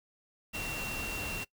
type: tone in noise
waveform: sine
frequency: 2735 Hz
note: F7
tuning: 37 cents flat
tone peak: -37 dBFS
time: 0.53-1.45 s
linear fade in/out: 20 ms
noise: pink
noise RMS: -39 dBFS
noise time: 0.53-1.45 s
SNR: -1 dB
effects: noise-tail reverb RT60 0.1 s tail -21 dB re dry